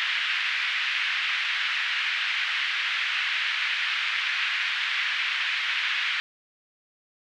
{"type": "band-pass noise", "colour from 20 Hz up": "pink", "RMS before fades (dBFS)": -27, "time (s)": [0, 6.2], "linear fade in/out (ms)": 0, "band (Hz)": [1700, 3200], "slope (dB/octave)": 24, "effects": []}